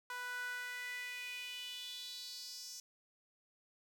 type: tone with high-pass filter sweep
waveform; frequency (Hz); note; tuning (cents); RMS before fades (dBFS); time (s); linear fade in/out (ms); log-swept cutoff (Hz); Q
sawtooth; 493.9; B4; 0; -45; 0.1-2.8; 2; 1200 to 5800; 4.8
effects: none